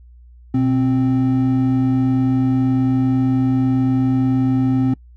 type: tone pair together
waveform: triangle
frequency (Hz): 123.46 / 261.6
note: B2 / C4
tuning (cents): 0 / 0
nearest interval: octave + minor second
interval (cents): 1300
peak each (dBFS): -17 / -13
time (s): 0.54-4.94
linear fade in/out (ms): 5
effects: noise-tail reverb RT60 0.1 s tail -25 dB re dry + added 60 Hz sine -41 dBFS peak until 5.16 s